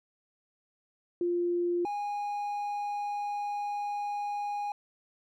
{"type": "tone pair in turn", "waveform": ["sine", "triangle"], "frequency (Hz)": [349.2, 821.7], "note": ["F4", "G#5"], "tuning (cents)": [0, -19], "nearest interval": "octave + minor third", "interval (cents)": 1481, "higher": "second", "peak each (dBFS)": [-26, -29], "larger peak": "first", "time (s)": [[1.21, 1.85], [1.85, 4.72]], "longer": "second", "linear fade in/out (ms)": 2, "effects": []}